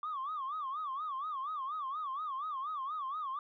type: tone with vibrato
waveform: sine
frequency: 1152 Hz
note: D6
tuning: 34 cents flat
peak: -34 dBFS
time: 0.03-3.39 s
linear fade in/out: 2 ms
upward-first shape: sine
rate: 4.2 Hz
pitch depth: 170 cents each way
effects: tanh soft clip ceiling -32 dBFS

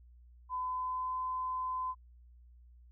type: tone with pitch glide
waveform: sine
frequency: 1011 to 1021.6 Hz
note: B5 to C6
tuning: +40 to -42 cents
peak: -33 dBFS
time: 0.49-1.95 s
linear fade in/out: 50 ms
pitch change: +18 cents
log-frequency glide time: 0.59-1.17 s
effects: added 60 Hz sine -55 dBFS peak until 2.91 s

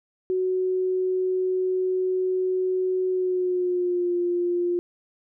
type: tone with pitch glide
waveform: sine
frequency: 371 to 351.2 Hz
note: F#4 to F4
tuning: +5 to +10 cents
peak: -21 dBFS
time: 0.3-4.79 s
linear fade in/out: 0 ms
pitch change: -95 cents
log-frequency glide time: 3.09-4.15 s
effects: none

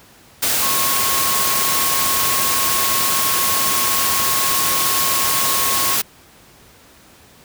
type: tone in noise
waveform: sine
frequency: 1090 Hz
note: C#6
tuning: 29 cents flat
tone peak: -23 dBFS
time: 0.62-5.96 s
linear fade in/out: 10 ms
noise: white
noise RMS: -18 dBFS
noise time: 0.42-6.02 s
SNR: -8 dB
effects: pink hiss -47 dBFS RMS until 7.44 s + high-pass 60 Hz 12 dB/octave

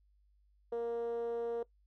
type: tone with band-pass filter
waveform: 10% pulse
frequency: 234 Hz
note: A#3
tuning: 7 cents sharp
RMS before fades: -36 dBFS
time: 0.72-1.63 s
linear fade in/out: 5 ms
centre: 490 Hz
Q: 7.8
effects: noise-tail reverb RT60 0.1 s tail -20 dB re dry + added 50 Hz sine -66 dBFS peak until 1.86 s

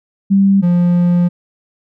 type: tone pair in turn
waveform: sine / triangle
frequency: 196.2 / 175.39 Hz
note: G3 / F3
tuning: +2 / +8 cents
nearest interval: major second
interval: 194 cents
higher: first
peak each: -7 dBFS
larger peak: neither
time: 0.3-0.62 / 0.62-1.29 s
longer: second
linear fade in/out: 20 ms
effects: none

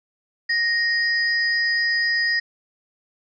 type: tone pair together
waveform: sine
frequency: 1864.7 / 4952 Hz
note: A#6 / D#8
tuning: 0 / -9 cents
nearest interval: octave + perfect fourth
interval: 1691 cents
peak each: -19 / -25 dBFS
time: 0.49-2.4 s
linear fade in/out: 10 ms
effects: none

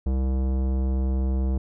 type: tone with tanh clipping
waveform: sine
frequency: 65.41 Hz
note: C2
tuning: in tune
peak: -23 dBFS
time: 0.06-1.58 s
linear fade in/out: 5 ms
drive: 17 dB
effects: none

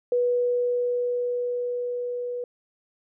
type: tone with level ramp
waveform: sine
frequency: 488.7 Hz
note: B4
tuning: 18 cents flat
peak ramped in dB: -19 to -28 dBFS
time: 0.12-2.44 s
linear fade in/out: 2 ms
effects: none

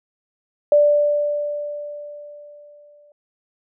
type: tone with exponential decay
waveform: sine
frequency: 587.3 Hz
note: D5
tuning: in tune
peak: -9 dBFS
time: 0.72-3.12 s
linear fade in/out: 2 ms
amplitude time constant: 520 ms
effects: none

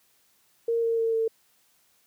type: tone with pitch steps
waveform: sine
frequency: 462.8 / 458.3 / 453.8 / 449.4 Hz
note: A#4 / A#4 / A#4 / A4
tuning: -13 / -29 / -47 / +37 cents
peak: -22 dBFS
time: 0.68-1.28 s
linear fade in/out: 5 ms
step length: 150 ms
effects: white hiss -65 dBFS RMS until 2.06 s + high-pass 60 Hz 12 dB/octave

